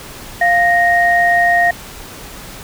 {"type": "tone pair together", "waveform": "sine", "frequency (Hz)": [698, 1863.4], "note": ["F5", "A#6"], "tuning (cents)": [-1, -1], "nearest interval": "octave + perfect fourth", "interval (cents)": 1700, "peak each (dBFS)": -12, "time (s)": [0.41, 1.71], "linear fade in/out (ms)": 5, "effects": ["pink hiss -33 dBFS RMS until 2.63 s"]}